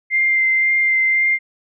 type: tone with vibrato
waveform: sine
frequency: 2093 Hz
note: C7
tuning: in tune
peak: -13 dBFS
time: 0.1-1.39 s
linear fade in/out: 50 ms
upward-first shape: sine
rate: 1.9 Hz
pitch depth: 12 cents each way
effects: none